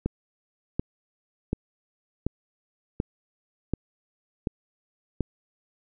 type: click train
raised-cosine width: 3 ms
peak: -12 dBFS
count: 8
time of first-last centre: 0.06-5.207 s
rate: 1.36 Hz
effects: none